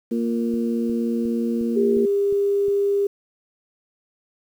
harmonic tone, 116.54 Hz, A#2, in tune, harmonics 2 / 3 / 4, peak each -21 / -28 / -29 dBFS, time 0.11-2.06 s, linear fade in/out 10 ms
click train, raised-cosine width 3 ms, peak -27 dBFS, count 7, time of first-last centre 0.54-2.683 s, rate 2.8 Hz
sine tone, 401.6 Hz, G4, 42 cents sharp, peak -17 dBFS, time 1.76-3.07 s, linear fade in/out 5 ms
effects 8-bit

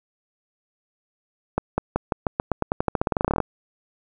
accelerating click train, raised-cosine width 1 ms, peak -6 dBFS, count 24, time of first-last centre 1.58-3.403 s, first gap 200 ms, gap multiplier 0.9, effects none

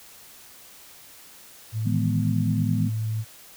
sine tone, 110 Hz, A2, in tune, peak -24 dBFS, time 1.72-3.25 s, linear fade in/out 50 ms
sine chord, E major seventh, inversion third, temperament equal, 155.56 / 164.81 / 207.7 / 246.9 Hz, D#3 / E3 / G#3 / B3, 0 / 0 / 0 / 0 cents, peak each -28 dBFS, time 1.85-2.9 s, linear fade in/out 20 ms
effects white hiss -48 dBFS RMS until 3.56 s

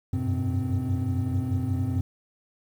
triangle tone cluster, 90.5 / 95.4 / 101.8 / 126.3 / 258.7 Hz, F#2 / G2 / G#2 / B2 / C4, -38 / -47 / -34 / +39 / -19 cents, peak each -28 dBFS, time 0.13-2.01 s, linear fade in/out 5 ms, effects tanh soft clip ceiling -15 dBFS + 9-bit

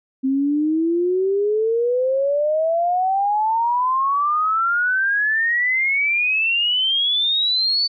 sine exponential sweep, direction up, 261.6 to 4548 Hz, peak -16 dBFS, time 0.23-7.88 s, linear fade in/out 20 ms, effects none

